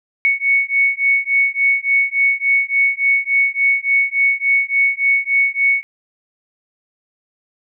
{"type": "beating tone pair", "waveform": "sine", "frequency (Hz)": [2217, 2220.5], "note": ["C#7", "C#7"], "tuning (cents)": [0, 2], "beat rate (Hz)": 3.5, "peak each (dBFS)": -16, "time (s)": [0.25, 5.83], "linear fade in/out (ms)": 0, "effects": []}